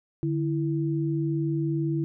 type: tone pair together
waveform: sine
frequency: 147.59 / 329.6 Hz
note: D3 / E4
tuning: +9 / 0 cents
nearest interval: octave + major second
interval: 1391 cents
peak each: -26 / -27 dBFS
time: 0.23-2.04 s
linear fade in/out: 0 ms
effects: none